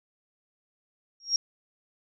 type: tone with exponential growth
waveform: sine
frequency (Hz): 5588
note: F8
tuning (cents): 0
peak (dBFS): -17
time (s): 1.2-1.36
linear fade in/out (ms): 2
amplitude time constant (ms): 33
effects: none